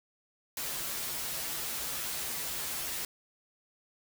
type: noise with comb filter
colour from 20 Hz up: white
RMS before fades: -36 dBFS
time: 0.57-3.05 s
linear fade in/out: 2 ms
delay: 10 ms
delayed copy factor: -0.9
effects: none